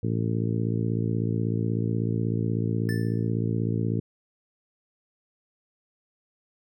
harmonic tone, 56.3 Hz, A1, 40 cents sharp, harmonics 2 / 3 / 4 / 5 / 6 / 7 / 8, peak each -26 / -30 / -32 / -34 / -36 / -37 / -38 dBFS, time 0.03-4 s, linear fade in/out 5 ms
square tone with exponential decay, 1760 Hz, A6, in tune, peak -32 dBFS, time 2.89-3.3 s, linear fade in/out 0 ms, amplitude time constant 87 ms
effects none

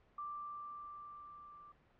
sine tone with level ramp, 1177 Hz, D6, 3 cents sharp, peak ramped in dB -40 to -54 dBFS, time 0.18-1.72 s, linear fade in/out 5 ms, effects pink hiss -69 dBFS RMS until 1.99 s + low-pass 2000 Hz 12 dB/octave

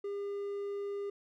triangle tone, 403 Hz, G4, 48 cents sharp, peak -33 dBFS, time 0.04-1.1 s, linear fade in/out 5 ms, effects none

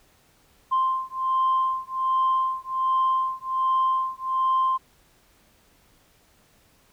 sine beating tone pair, 1046.5 / 1047.8 Hz, C6 / C6, 0 / +2 cents, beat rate 1.3 Hz, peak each -23 dBFS, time 0.71-4.78 s, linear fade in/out 20 ms, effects tanh soft clip ceiling -15 dBFS + pink hiss -60 dBFS RMS until 6.92 s

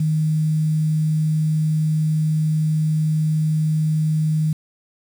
sine tone with quantisation, 155.56 Hz, D#3, in tune, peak -16 dBFS, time 0-4.53 s, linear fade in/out 5 ms, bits 7, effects none

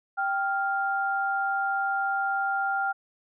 sine tone pair together, 784 / 1398.3 Hz, G5 / F6, 0 / +2 cents, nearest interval minor seventh, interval 1002 cents, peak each -27 dBFS, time 0.17-2.93 s, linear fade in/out 20 ms, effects none

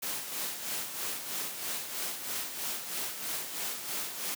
white noise with tremolo, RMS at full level -34 dBFS, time 0.02-4.35 s, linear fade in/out 10 ms, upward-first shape sine, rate 3.1 Hz, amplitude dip 55%, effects high-pass 150 Hz 12 dB/octave

